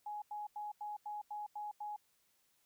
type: tone bursts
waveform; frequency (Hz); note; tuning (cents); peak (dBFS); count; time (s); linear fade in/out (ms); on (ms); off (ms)
sine; 836; G#5; +11; -40; 8; 0.06-1.963; 5; 160; 89
effects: white hiss -75 dBFS RMS until 2.65 s